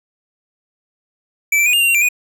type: tone with pitch steps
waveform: square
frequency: 2317 / 2343 / 2469 / 2812 / 2771 / 2754 / 2358 / 2471 Hz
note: D7 / D7 / D#7 / F7 / F7 / F7 / D7 / D#7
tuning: -24 / -5 / -14 / +11 / -14 / -25 / +6 / -13 cents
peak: -12 dBFS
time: 1.52-2.088 s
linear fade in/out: 5 ms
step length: 71 ms
effects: none